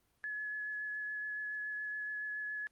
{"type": "tone with vibrato", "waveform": "sine", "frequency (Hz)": 1702, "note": "G#6", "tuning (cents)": 42, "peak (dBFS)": -37, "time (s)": [0.24, 2.67], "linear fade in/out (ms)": 0, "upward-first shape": "triangle", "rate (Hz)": 7.1, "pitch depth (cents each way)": 13, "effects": ["pink hiss -75 dBFS RMS until 2.71 s", "Opus 32 kbps"]}